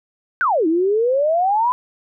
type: exponential two-way sweep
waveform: sine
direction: down then up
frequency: 1597 to 311.1 to 1019 Hz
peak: -14 dBFS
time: 0.41-1.72 s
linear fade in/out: 0 ms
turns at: 0.67 s
effects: none